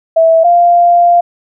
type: tone pair in turn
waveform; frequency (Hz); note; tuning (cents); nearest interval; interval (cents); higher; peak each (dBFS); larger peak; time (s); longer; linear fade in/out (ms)
sine; 654 / 695.9; E5 / F5; -14 / -6; minor second; 108; second; -4; neither; 0.16-0.44 / 0.44-1.21; second; 10
effects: none